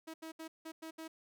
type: tone bursts at uneven times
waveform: sawtooth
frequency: 321.3 Hz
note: E4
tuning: 44 cents flat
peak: -40 dBFS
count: 6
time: 0.07-0.14 / 0.22-0.32 / 0.39-0.48 / 0.65-0.72 / 0.82-0.91 / 0.98-1.08 s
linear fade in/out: 10 ms
effects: none